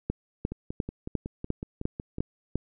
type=two click trains; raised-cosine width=3 ms; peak=-14 / -21 dBFS; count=8 / 10; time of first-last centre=0.1-2.556 / 0.52-2.184 s; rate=2.85 / 5.41 Hz; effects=none